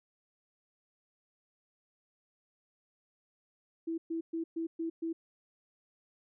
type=tone bursts; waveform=sine; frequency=328.9 Hz; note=E4; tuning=4 cents flat; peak=-32 dBFS; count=6; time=3.87-5.13 s; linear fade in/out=10 ms; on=110 ms; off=120 ms; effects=none